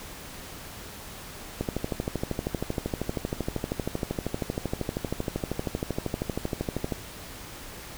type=click train; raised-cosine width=2 ms; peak=-14 dBFS; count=69; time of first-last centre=1.61-6.923 s; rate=12.8 Hz; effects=pink hiss -42 dBFS RMS until 7.97 s